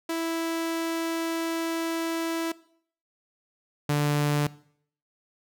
sawtooth tone pair in turn, 329.6 / 146.82 Hz, E4 / D3, 0 / 0 cents, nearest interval octave + major second, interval 1400 cents, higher first, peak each -23 / -18 dBFS, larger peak second, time 0.09-2.52 / 3.89-4.47 s, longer first, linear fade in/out 5 ms, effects noise-tail reverb RT60 0.6 s tail -20 dB re dry

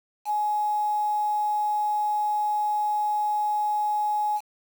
sine tone with quantisation, 840 Hz, G#5, 19 cents sharp, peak -22 dBFS, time 0.25-4.41 s, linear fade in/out 50 ms, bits 7, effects none

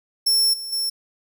sawtooth tone with level steps, 5400 Hz, E8, 41 cents sharp, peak -13 / -27 / -19 dBFS, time 0.26-0.9 s, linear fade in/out 10 ms, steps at 0.53 / 0.72 s, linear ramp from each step 10 ms, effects none

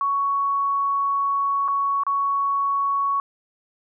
sine tone with dropouts, 1115 Hz, C#6, 10 cents sharp, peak -19 dBFS, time 0.01-3.2 s, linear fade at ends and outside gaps 1 ms, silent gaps 1.68-1.684 / 2.035-2.066 s, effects none

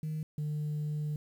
sine tone pair in turn, 155.56 / 150.2 Hz, D#3 / D3, 0 / +39 cents, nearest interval minor second, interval 61 cents, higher first, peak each -31 / -29 dBFS, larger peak second, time 0.03-0.23 / 0.38-1.16 s, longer second, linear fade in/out 2 ms, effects tanh soft clip ceiling -30 dBFS + 10-bit

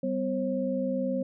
sine tone cluster, 193.4 / 252.5 / 537 Hz, G3 / B3 / C5, -23 / +39 / +45 cents, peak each -32 / -30 / -30 dBFS, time 0.03-1.23 s, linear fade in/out 5 ms, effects none

